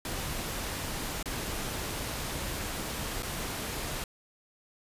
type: noise with dropouts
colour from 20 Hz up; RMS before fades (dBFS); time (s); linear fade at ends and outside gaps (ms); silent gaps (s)
pink; -35; 0.05-4.04; 2; 1.228-1.257 / 3.224-3.23
effects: resampled to 32000 Hz